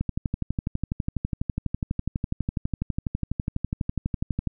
click train, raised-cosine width 5 ms, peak -13 dBFS, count 55, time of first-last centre 0.01-4.473 s, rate 12.1 Hz, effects none

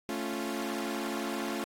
sawtooth chord, A augmented, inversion none, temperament equal, 220 / 277.2 / 349.2 Hz, A3 / C#4 / E#4, 0 / 0 / 0 cents, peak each -33 dBFS, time 0.09-1.64 s, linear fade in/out 0 ms, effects AAC 48 kbps

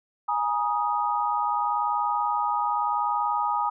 sine chord, Ab suspended second, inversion none, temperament equal with one note detuned, 830.6 / 951.4 / 1244.5 Hz, Ab5 / Bb5 / Eb6, 0 / +35 / 0 cents, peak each -27 dBFS, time 0.28-3.7 s, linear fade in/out 10 ms, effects none

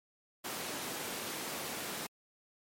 pink high-pass noise, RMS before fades -40 dBFS, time 0.44-2.07 s, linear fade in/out 10 ms, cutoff 240 Hz, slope 12 dB/octave, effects MP3 64 kbps

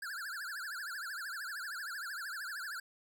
square tone with vibrato, 1537 Hz, G6, 35 cents flat, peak -40 dBFS, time 0.02-2.8 s, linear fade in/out 5 ms, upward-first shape triangle, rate 13 Hz, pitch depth 250 cents each way, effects none

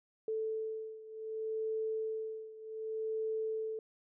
sine beating tone pair, 439.6 / 440.26 Hz, A4 / A4, -2 / +1 cents, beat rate 0.66 Hz, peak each -37 / -40 dBFS, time 0.28-3.79 s, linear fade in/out 2 ms, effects none

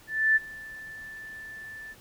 sine tone with ADSR envelope, 1760 Hz, A6, in tune, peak -17 dBFS, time 0.07-1.95 s, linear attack 290 ms, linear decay 25 ms, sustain -22 dB, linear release 38 ms, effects pink hiss -54 dBFS RMS until 2 s

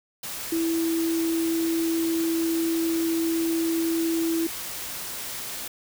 sine tone in noise, 329.6 Hz, E4, in tune, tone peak -22 dBFS, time 0.52-4.47 s, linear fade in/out 5 ms, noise white, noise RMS -34 dBFS, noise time 0.23-5.68 s, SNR +9 dB, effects none

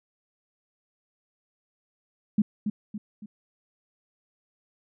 sine tone with echo, 210 Hz, G#3, 19 cents sharp, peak -17 dBFS, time 2.38-2.42 s, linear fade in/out 5 ms, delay 280 ms, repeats 3, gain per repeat -7 dB, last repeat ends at 3.26 s, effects none

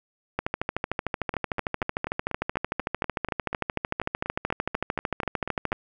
two click trains, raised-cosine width 0.5 ms, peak -15 / -10 dBFS, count 19 / 72, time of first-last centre 1.34-5.72 / 0.39-5.728 s, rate 4.11 / 13.3 Hz, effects none

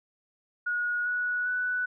sine tone with pitch steps, 1449 / 1467.5 / 1486.3 Hz, F#6 / F#6 / F#6, -37 / -15 / +7 cents, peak -26 dBFS, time 0.66-1.86 s, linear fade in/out 10 ms, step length 400 ms, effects none

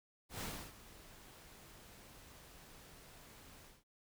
pink noise with ADSR envelope, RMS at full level -42 dBFS, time 0.29-3.84 s, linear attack 120 ms, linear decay 310 ms, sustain -16 dB, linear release 190 ms, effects none

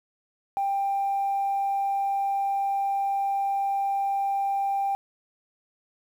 sine tone, 791 Hz, G5, 15 cents sharp, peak -22 dBFS, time 0.57-4.95 s, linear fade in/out 0 ms, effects tanh soft clip ceiling -19 dBFS + 9-bit

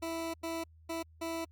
20% pulse tone bursts at uneven times, 329.6 Hz, E4, in tune, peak -30 dBFS, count 4, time 0.02-0.34 / 0.43-0.64 / 0.89-1.03 / 1.21-1.45 s, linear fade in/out 10 ms, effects added 80 Hz sine -56 dBFS peak until 1.51 s + Opus 48 kbps

